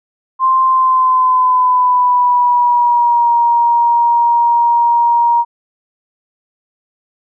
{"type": "tone with pitch glide", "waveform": "sine", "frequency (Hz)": [1046.5, 943.2], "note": ["C6", "A#5"], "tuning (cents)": [0, 20], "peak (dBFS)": -8, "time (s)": [0.39, 5.45], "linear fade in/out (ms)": 50, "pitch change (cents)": -180, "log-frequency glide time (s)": [0.64, 3.32], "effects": []}